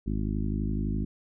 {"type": "harmonic tone with a mistuned harmonic", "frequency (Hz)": 51.91, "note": "G#1", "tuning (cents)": 0, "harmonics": [1, 2, 3, 4, 5, 6, 7], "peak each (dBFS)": [-30, -34, -36, -33, -36, -39, -44], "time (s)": [0.06, 1.05], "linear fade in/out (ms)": 10, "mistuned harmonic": 1, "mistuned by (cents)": -20, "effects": []}